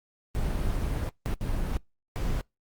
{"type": "noise bursts at uneven times", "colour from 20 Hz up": "brown", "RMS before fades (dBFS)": -28, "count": 4, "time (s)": [[0.35, 1.09], [1.26, 1.34], [1.41, 1.77], [2.16, 2.41]], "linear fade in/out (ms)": 0, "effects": ["noise-tail reverb RT60 0.2 s tail -26 dB re dry", "Opus 24 kbps"]}